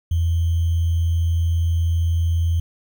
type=tone with sample-and-hold; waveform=sine; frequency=83.8 Hz; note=E2; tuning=29 cents sharp; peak=-16 dBFS; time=0.11-2.6 s; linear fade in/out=5 ms; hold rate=3150 Hz; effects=none